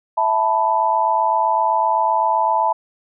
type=chord; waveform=sine; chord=E suspended fourth; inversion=none; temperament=equal with one note detuned; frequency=656.6 / 880 / 987.8 Hz; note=E5 / A5 / B5; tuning=-7 / 0 / 0 cents; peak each=-22 / -17 / -19 dBFS; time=0.17-2.73 s; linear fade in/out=10 ms; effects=none